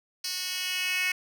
10% pulse tone with high-pass filter sweep, 366.9 Hz, F#4, 15 cents flat, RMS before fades -30 dBFS, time 0.24-1.12 s, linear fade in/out 5 ms, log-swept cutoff 4100 to 2300 Hz, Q 3.7, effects none

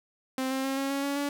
sawtooth tone with pitch steps, 261.6 / 265.4 / 269.3 / 273.2 / 277.2 / 281.2 / 285.3 Hz, C4 / C4 / C#4 / C#4 / C#4 / C#4 / C#4, 0 / +25 / -50 / -25 / 0 / +25 / +50 cents, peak -24 dBFS, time 0.38-1.29 s, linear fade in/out 2 ms, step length 130 ms, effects none

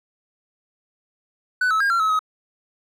triangle tone with pitch steps, 1495 / 1299 / 1617 / 1368 / 1289 / 1268 Hz, F#6 / E6 / G#6 / F6 / E6 / D#6, +17 / -26 / -47 / -36 / -39 / +32 cents, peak -15 dBFS, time 1.61-2.192 s, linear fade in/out 5 ms, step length 97 ms, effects none

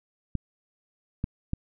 clicks, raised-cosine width 5 ms, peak -15 dBFS, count 3, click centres 0.353 / 1.241 / 1.534 s, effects none

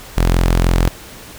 sawtooth tone, 43.24 Hz, F1, 16 cents flat, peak -7 dBFS, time 0.17-0.88 s, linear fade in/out 0 ms, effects pink hiss -36 dBFS RMS until 1.38 s

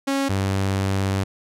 sawtooth tone pair in turn, 274.4 / 97.02 Hz, C#4 / G2, -17 / -17 cents, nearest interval octave + tritone, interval 1800 cents, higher first, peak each -16 dBFS, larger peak neither, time 0.07-0.29 / 0.29-1.24 s, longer second, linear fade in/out 10 ms, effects low-pass 11000 Hz 12 dB/octave

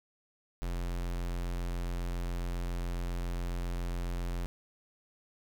square tone, 43.65 Hz, F1, in tune, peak -33 dBFS, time 0.62-4.46 s, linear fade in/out 0 ms, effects none

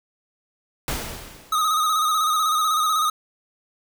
pink noise with exponential decay, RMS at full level -25 dBFS, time 0.88-1.9 s, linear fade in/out 1 ms, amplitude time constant 220 ms
square tone with vibrato, 1255 Hz, D#6, 15 cents sharp, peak -19 dBFS, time 1.52-3.1 s, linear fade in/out 5 ms, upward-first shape square, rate 16 Hz, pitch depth 38 cents each way
effects none

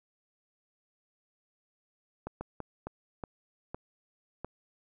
slowing click train, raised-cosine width 1 ms, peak -23 dBFS, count 7, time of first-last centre 2.27-4.446 s, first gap 140 ms, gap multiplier 1.38, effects none

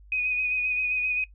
sine tone with vibrato, 2493 Hz, D#7, 3 cents sharp, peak -23 dBFS, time 0.12-1.24 s, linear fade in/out 2 ms, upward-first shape sine, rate 7.6 Hz, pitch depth 25 cents each way, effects noise-tail reverb RT60 0.1 s tail -20 dB re dry + added 50 Hz sine -48 dBFS peak until 1.34 s

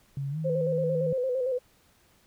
sine tone with pitch glide, 138.59 to 158.28 Hz, C#3 to D#3, 0 to +30 cents, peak -29 dBFS, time 0.17-1.13 s, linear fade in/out 2 ms, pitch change +230 cents, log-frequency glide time 0.3-0.38 s
sine tone with vibrato, 511 Hz, C5, 41 cents flat, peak -25 dBFS, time 0.44-1.59 s, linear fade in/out 20 ms, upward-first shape square, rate 8.8 Hz, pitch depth 53 cents each way
effects pink hiss -63 dBFS RMS until 2.26 s

